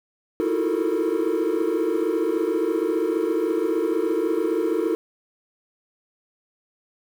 triangle tone cluster, 319.9 / 334.7 / 363.6 / 434.3 / 460.7 Hz, D#4 / E4 / F#4 / A4 / A#4, +48 / +26 / -30 / -23 / -20 cents, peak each -24 dBFS, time 0.4-4.95 s, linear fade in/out 0 ms, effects tanh soft clip ceiling -13 dBFS + 8-bit

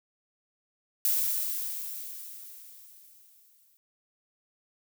violet noise with exponential decay, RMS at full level -25 dBFS, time 1.05-3.77 s, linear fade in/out 0 ms, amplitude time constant 590 ms, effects none

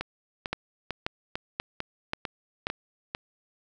two click trains, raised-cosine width 0.3 ms, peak -12 / -15 dBFS, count 5 / 8, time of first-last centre 0.53-2.669 / 0.01-3.149 s, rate 1.87 / 2.23 Hz, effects none

